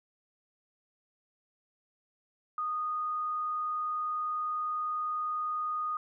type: tone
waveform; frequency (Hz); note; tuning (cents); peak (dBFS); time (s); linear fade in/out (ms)
sine; 1235; D#6; -13; -30; 2.58-5.97; 2
effects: none